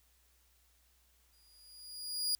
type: tone with exponential growth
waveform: sawtooth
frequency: 4869 Hz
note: D#8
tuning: 38 cents flat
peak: -26 dBFS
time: 1.33-2.35 s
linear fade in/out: 0 ms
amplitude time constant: 220 ms
effects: added 60 Hz sine -70 dBFS peak until 2.39 s + white hiss -71 dBFS RMS until 2.39 s